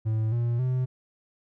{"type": "tone with pitch steps", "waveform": "triangle", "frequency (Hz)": [110, 118.58, 127.83], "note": ["A2", "A#2", "C3"], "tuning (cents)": [0, 30, -40], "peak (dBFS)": -21, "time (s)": [0.05, 0.86], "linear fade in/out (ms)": 20, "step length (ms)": 270, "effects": []}